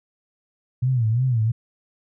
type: tone with vibrato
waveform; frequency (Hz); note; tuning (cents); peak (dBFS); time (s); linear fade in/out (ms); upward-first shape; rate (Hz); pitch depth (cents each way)
sine; 119.7; A#2; +46; -17; 0.82-1.52; 10; sine; 2.9; 160
effects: none